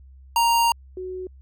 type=tone pair in turn; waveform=square / sine; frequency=932.3 / 370 Hz; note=A#5 / F#4; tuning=0 / 0 cents; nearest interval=octave + major third; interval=1600 cents; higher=first; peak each=-17 / -29 dBFS; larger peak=first; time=0.36-0.72 / 0.97-1.27 s; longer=first; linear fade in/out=2 ms; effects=added 66 Hz sine -44 dBFS peak until 1.41 s